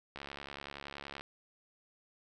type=click train; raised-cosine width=0.3 ms; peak=-27 dBFS; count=75; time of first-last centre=0.16-1.21 s; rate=70.5 Hz; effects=none